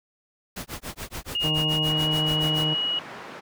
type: noise with tremolo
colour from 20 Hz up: pink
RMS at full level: -33 dBFS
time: 0.56-2.65 s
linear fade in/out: 5 ms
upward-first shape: sine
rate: 7 Hz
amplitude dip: 100%
type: tone with pitch glide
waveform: sine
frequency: 2857 to 2907 Hz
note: F7 to F#7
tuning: +39 to -31 cents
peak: -23 dBFS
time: 1.35-2.99 s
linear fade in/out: 2 ms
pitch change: +30 cents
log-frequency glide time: 1.54-2.13 s
type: harmonic tone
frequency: 154.5 Hz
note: D#3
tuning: 12 cents flat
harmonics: 1 / 2 / 3 / 4 / 5 / 6 / 7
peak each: -26 / -32 / -36 / -38 / -40 / -42 / -43 dBFS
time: 1.43-2.75 s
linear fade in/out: 20 ms
type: band-pass noise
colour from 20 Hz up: white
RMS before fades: -40 dBFS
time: 1.88-3.41 s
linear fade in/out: 20 ms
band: 140 to 1500 Hz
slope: 12 dB/octave
effects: none